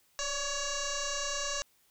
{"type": "tone with frequency modulation", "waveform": "sine", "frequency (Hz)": 2800, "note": "F7", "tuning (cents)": 4, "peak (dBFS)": -31, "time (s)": [0.19, 1.62], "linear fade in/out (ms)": 0, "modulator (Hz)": 563, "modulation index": 7.2, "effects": ["white hiss -68 dBFS RMS until 1.9 s"]}